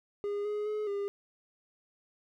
triangle tone with pitch steps, 408.5 / 418.1 / 424.5 / 402.5 Hz, G#4 / G#4 / G#4 / G4, -29 / +12 / +38 / +46 cents, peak -29 dBFS, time 0.24-1.08 s, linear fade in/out 0 ms, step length 210 ms, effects none

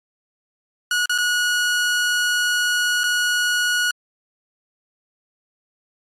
sawtooth tone with dropouts, 1457 Hz, F#6, 27 cents flat, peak -14 dBFS, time 0.91-3.91 s, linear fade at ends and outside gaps 2 ms, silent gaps 1.058-1.095 / 1.179-1.184 / 3.035-3.039 s, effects low-pass 11000 Hz 12 dB/octave + Opus 48 kbps

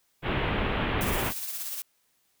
pink low-pass noise, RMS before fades -28 dBFS, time 0.22-1.33 s, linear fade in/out 50 ms, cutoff 3300 Hz, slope 48 dB/octave
blue noise with tremolo, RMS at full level -33 dBFS, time 1.01-1.82 s, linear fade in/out 0 ms, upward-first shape sine, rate 17 Hz, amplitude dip 40%
effects white hiss -70 dBFS RMS until 2.4 s

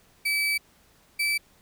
35% pulse tone pair in turn, 2300 / 2315 Hz, D7 / D7, -37 / -25 cents, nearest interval unison, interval 12 cents, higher second, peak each -21 dBFS, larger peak neither, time 0.25-0.58 / 1.19-1.38 s, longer first, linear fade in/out 10 ms, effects pink hiss -60 dBFS RMS until 1.61 s

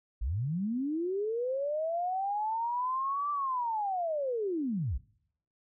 sine linear two-way sweep, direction up then down, 46.25 to 1174.7 to 46.25 Hz, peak -29 dBFS, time 0.21-4.98 s, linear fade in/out 10 ms, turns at 3.31 s, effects noise-tail reverb RT60 0.7 s tail -23 dB re dry

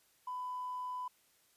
triangle tone with tanh clipping, 1000 Hz, B5, 21 cents sharp, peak -37 dBFS, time 0.27-1.08 s, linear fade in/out 5 ms, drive 1 dB, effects white hiss -70 dBFS RMS until 1.56 s + resampled to 32000 Hz

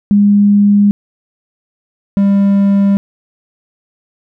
sine / triangle tone pair in turn, 203.8 / 198.92 Hz, G#3 / G3, -32 / +26 cents, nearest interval unison, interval 42 cents, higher first, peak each -5 dBFS, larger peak neither, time 0.11-0.91 / 2.17-2.97 s, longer neither, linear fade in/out 0 ms, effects none

